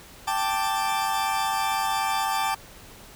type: chord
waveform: 40% pulse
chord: G suspended second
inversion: none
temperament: equal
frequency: 784 / 880 / 1174.7 Hz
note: G5 / A5 / D6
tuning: 0 / 0 / 0 cents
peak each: -27 / -26 / -28 dBFS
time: 0.27-2.55 s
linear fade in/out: 10 ms
effects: pink hiss -47 dBFS RMS until 3.15 s